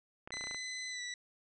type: clicks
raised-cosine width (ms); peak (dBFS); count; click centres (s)
0.5; -31; 9; 0.275 / 0.306 / 0.34 / 0.37 / 0.41 / 0.44 / 0.471 / 0.511 / 0.546
type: tone with pitch glide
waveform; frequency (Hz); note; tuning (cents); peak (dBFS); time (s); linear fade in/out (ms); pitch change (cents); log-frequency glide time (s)
20% pulse; 2018 to 1962.8; B6 to B6; +37 to -11; -34; 0.32-1.14; 2; -48; 0.89-1.01
effects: resampled to 24000 Hz